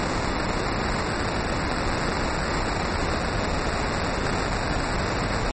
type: noise with sample-and-hold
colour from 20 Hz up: pink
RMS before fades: -25 dBFS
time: 0-5.51 s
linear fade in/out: 0 ms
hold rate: 3150 Hz
effects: low-pass 11000 Hz 12 dB/octave + MP3 32 kbps